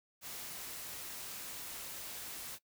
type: noise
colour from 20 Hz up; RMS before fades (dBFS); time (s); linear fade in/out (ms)
white; -45; 0.21-2.59; 50
effects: noise-tail reverb RT60 0.1 s tail -20 dB re dry